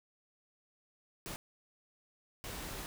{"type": "noise bursts at uneven times", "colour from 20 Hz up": "pink", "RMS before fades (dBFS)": -43, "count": 2, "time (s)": [[1.26, 1.36], [2.44, 2.86]], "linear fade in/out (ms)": 0, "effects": []}